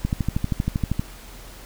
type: click train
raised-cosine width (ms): 5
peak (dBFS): -9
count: 13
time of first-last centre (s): 0.05-0.995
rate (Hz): 12.7
effects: added 42 Hz sine -41 dBFS peak until 1.65 s + pink hiss -44 dBFS RMS until 1.65 s